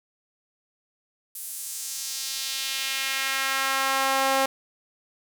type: tone with high-pass filter sweep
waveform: sawtooth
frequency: 268.7 Hz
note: C4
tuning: 46 cents sharp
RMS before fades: -27 dBFS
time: 1.35-4.46 s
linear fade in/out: 5 ms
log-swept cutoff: 11000 to 620 Hz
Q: 1.3
effects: none